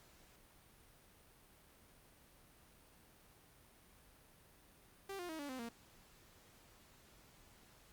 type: tone with pitch steps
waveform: sawtooth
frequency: 392 / 353.3 / 318.4 / 287 / 258.6 / 233.1 Hz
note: G4 / F4 / D#4 / D4 / C4 / A#3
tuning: 0 / +20 / +40 / -40 / -20 / 0 cents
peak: -40 dBFS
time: 5.09-5.69 s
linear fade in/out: 5 ms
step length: 100 ms
effects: pink hiss -65 dBFS RMS until 7.92 s + Opus 48 kbps